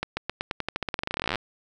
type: accelerating click train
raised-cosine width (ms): 0.3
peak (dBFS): -11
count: 29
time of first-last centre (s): 0.03-1.357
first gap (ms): 140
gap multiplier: 0.9
effects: none